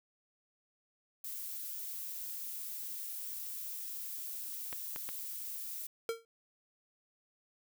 violet noise, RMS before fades -42 dBFS, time 1.24-5.87 s, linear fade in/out 5 ms
clicks, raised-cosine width 0.3 ms, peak -26 dBFS, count 3, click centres 4.728 / 4.961 / 5.09 s
square tone with exponential decay, 457.3 Hz, A#4, 33 cents flat, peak -30 dBFS, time 6.09-6.25 s, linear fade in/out 1 ms, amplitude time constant 34 ms
effects none

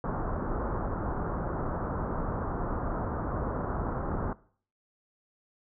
pink low-pass noise, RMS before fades -32 dBFS, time 0.04-4.33 s, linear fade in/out 2 ms, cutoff 1400 Hz, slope 48 dB/octave, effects noise-tail reverb RT60 0.5 s tail -20 dB re dry

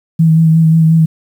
sine tone with vibrato, 161.4 Hz, E3, 36 cents flat, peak -5 dBFS, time 0.19-1.06 s, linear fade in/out 10 ms, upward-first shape sine, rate 5.6 Hz, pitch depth 24 cents each way, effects 7-bit

